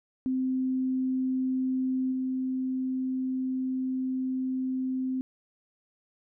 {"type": "tone with level steps", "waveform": "sine", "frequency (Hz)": 259.3, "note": "C4", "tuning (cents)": -15, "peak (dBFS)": [-25, -27], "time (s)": [0.26, 5.21], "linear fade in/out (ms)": 0, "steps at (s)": 2.11, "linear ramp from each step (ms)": 20, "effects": []}